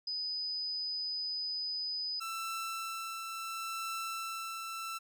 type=tone; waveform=sine; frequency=4992 Hz; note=D#8; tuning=5 cents sharp; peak=-34 dBFS; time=0.07-2.2 s; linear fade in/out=5 ms
type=tone with tremolo; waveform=sawtooth; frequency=1334 Hz; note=E6; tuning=20 cents sharp; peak=-32 dBFS; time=2.2-4.99 s; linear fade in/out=20 ms; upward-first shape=triangle; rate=0.72 Hz; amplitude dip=35%
effects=none